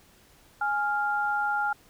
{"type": "tone pair together", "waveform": "sine", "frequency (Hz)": [830.6, 1396.9], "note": ["G#5", "F6"], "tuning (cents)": [0, 0], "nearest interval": "major sixth", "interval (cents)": 900, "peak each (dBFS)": -27, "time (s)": [0.61, 1.73], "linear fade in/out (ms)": 5, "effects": ["pink hiss -58 dBFS RMS until 1.89 s"]}